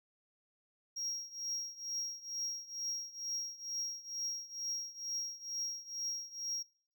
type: tone with tremolo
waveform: triangle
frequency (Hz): 5610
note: F8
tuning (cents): +7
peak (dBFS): -33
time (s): 0.96-6.63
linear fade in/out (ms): 10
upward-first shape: triangle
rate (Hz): 2.2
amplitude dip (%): 90
effects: noise-tail reverb RT60 0.5 s tail -21 dB re dry